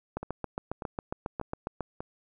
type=two click trains; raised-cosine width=1 ms; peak=-22 / -18 dBFS; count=4 / 13; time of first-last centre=0.23-2.005 / 0.17-1.807 s; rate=1.69 / 7.33 Hz; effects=none